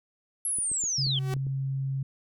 sine linear sweep, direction down, 11280 to 3009 Hz, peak -26 dBFS, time 0.45-1.19 s, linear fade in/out 2 ms
clicks, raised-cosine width 3 ms, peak -31 dBFS, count 7, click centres 0.586 / 0.716 / 0.838 / 1.067 / 1.334 / 1.366 / 1.468 s
sine tone, 135.2 Hz, C#3, 43 cents flat, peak -27 dBFS, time 0.98-2.03 s, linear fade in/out 5 ms
sawtooth tone with exponential growth, 380 Hz, F#4, 46 cents sharp, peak -27 dBFS, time 1.05-1.34 s, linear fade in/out 2 ms, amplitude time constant 63 ms
effects none

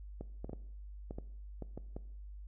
clicks, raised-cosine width 2 ms, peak -29 dBFS, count 9, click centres 0.21 / 0.445 / 0.495 / 0.532 / 1.109 / 1.185 / 1.623 / 1.776 / 1.965 s, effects noise-tail reverb RT60 0.7 s tail -18 dB re dry + added 50 Hz sine -45 dBFS peak until 2.47 s

